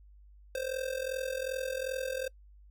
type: tone with amplitude modulation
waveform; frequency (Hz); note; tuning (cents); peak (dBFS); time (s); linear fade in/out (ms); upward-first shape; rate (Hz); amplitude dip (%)
square; 523.3; C5; 0; -30; 0.55-2.28; 2; sine; 42.6; 80
effects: noise-tail reverb RT60 0.1 s tail -24 dB re dry + added 50 Hz sine -53 dBFS peak until 2.7 s